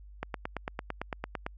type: click train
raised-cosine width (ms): 0.5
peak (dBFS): -18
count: 12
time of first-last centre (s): 0.23-1.465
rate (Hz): 8.91
effects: added 50 Hz sine -47 dBFS peak until 1.57 s